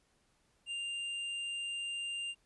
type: tone with tanh clipping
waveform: triangle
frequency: 2794 Hz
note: F7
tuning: in tune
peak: -38 dBFS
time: 0.66-2.35 s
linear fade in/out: 50 ms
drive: 13 dB
effects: pink hiss -73 dBFS RMS until 2.45 s + resampled to 24000 Hz